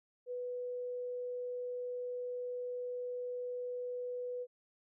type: tone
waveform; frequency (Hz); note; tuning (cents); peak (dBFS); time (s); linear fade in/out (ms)
sine; 493.9; B4; 0; -37; 0.26-4.47; 50
effects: none